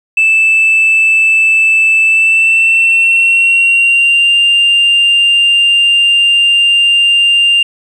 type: tone with pitch glide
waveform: sine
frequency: 2637 to 2794 Hz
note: E7 to F7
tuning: 0 to 0 cents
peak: -4 dBFS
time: 0.17-7.63 s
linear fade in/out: 5 ms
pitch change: +100 cents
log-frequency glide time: 2.04-4.35 s
effects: tanh soft clip ceiling -3 dBFS + 7-bit